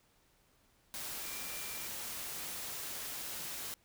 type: tone in noise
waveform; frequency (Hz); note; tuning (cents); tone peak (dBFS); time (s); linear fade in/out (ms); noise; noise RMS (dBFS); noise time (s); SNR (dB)
sine; 2366; D7; +12; -51; 1.24-1.87; 0; white; -42; 0.94-3.74; -12
effects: pink hiss -70 dBFS RMS until 3.84 s